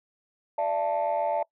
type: chord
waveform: sine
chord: D suspended second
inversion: none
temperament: equal with one note detuned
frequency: 587.3 / 675.1 / 880 Hz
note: D5 / E5 / A5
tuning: 0 / +41 / 0 cents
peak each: -27 dBFS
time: 0.58-1.43 s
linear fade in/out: 5 ms
effects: noise-tail reverb RT60 0.1 s tail -23 dB re dry + tanh soft clip ceiling -19 dBFS